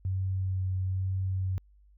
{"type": "tone with vibrato", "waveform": "sine", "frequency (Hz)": 94.1, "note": "F#2", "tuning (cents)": 30, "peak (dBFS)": -27, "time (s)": [0.05, 1.58], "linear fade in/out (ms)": 0, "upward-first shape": "sine", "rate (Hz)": 1.1, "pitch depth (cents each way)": 12, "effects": ["added 50 Hz sine -56 dBFS peak until 1.97 s"]}